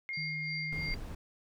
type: tone with pitch glide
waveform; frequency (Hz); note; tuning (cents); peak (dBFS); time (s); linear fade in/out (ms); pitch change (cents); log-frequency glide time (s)
sine; 2135 to 2123; C7 to C7; +34 to +25; -35; 0.09-0.94; 0; -9; 0.27-0.67
type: tone with tremolo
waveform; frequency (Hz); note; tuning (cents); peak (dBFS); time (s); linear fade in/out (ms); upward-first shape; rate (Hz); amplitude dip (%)
sine; 4699; D8; 0; -40; 0.13-0.95; 5; sine; 2.9; 80
type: tone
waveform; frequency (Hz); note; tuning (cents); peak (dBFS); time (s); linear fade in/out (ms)
sine; 155.56; D#3; 0; -40; 0.17-0.92; 5
type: noise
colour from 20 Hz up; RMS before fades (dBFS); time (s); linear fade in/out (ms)
brown; -40; 0.72-1.15; 5
effects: none